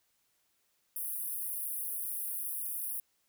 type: high-pass noise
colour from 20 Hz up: pink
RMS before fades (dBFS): -37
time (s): 0.96-3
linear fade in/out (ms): 2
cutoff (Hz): 9700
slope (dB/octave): 96
effects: white hiss -75 dBFS RMS until 3.28 s